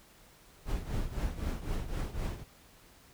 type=noise with tremolo; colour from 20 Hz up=brown; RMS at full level=-31 dBFS; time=0.65-2.45 s; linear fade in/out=50 ms; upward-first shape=triangle; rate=3.9 Hz; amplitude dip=80%; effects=pink hiss -59 dBFS RMS until 3.13 s